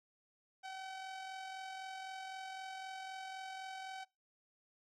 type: tone with amplitude modulation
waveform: sawtooth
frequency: 762 Hz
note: G5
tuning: 49 cents flat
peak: -39 dBFS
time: 0.63-4.05 s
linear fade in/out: 20 ms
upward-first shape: sine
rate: 43.9 Hz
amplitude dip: 35%
effects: noise-tail reverb RT60 0.3 s tail -26 dB re dry + low-pass 6000 Hz 12 dB/octave